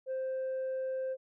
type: tone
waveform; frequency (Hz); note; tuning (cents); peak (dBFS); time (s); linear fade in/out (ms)
sine; 523.3; C5; 0; -30; 0.06-1.17; 50
effects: tanh soft clip ceiling -31 dBFS